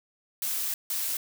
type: noise bursts at uneven times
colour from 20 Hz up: blue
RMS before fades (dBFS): -30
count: 2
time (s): 0.42-0.74 / 0.9-1.17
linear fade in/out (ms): 2
effects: none